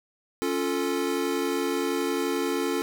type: chord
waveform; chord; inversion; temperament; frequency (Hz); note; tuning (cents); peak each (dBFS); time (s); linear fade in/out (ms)
square; Db augmented; none; equal; 277.2 / 349.2 / 440; Db4 / F4 / A4; 0 / 0 / 0; -30; 0.42-2.82; 0
effects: none